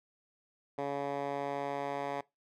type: tone with band-pass filter sweep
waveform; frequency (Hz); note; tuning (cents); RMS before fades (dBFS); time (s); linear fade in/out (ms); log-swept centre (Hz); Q
10% pulse; 141; C#3; +30; -36; 0.78-2.21; 5; 590 to 900; 0.88
effects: noise-tail reverb RT60 0.2 s tail -21 dB re dry